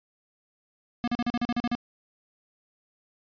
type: tone bursts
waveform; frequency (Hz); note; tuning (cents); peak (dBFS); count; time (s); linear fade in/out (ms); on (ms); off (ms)
square; 239.7; A#3; +48; -25; 10; 1.04-1.751; 0; 36; 39
effects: resampled to 11025 Hz